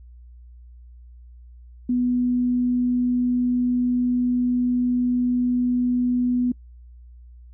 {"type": "tone", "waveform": "sine", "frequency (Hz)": 246.9, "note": "B3", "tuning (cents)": 0, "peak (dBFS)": -18, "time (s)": [1.89, 6.52], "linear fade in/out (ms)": 5, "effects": ["noise-tail reverb RT60 0.1 s tail -24 dB re dry", "added 60 Hz sine -42 dBFS peak until 7.53 s"]}